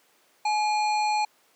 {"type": "harmonic tone with a mistuned harmonic", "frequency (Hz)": 847, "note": "G#5", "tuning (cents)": 34, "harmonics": [1, 3, 5, 7, 9], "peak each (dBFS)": [-22, -32, -35, -47, -42], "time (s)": [0.45, 1.25], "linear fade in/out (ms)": 5, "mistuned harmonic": 3, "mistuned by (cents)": -88, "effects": ["pink hiss -62 dBFS RMS until 1.55 s", "high-pass 400 Hz 12 dB/octave"]}